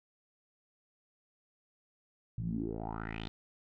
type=tone with low-pass filter sweep; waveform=10% pulse; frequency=55 Hz; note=A1; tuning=in tune; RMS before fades=-38 dBFS; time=2.38-3.28 s; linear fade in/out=0 ms; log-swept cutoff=120 to 4000 Hz; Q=5.5; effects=none